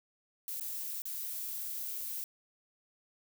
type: noise with dropouts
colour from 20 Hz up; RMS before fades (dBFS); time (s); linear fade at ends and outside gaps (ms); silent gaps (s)
violet; -39; 0.48-2.24; 1; 0.599-0.608 / 1.02-1.054
effects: none